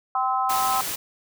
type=harmonic tone; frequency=258.8 Hz; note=C4; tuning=19 cents flat; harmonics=3 / 4 / 5; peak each=-24 / -25 / -26 dBFS; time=0.15-0.81 s; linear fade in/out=2 ms
type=noise; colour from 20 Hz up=white; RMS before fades=-29 dBFS; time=0.49-0.96 s; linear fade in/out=10 ms
effects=none